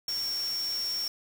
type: tone in noise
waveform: sine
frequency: 5490 Hz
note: F8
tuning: 31 cents flat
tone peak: -29 dBFS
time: 0.08-1.08 s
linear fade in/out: 2 ms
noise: white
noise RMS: -42 dBFS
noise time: 0.08-1.08 s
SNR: +10 dB
effects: none